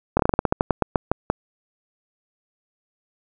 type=slowing click train; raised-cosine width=1 ms; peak=-3 dBFS; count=15; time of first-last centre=0.17-1.3 s; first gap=24 ms; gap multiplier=1.17; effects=none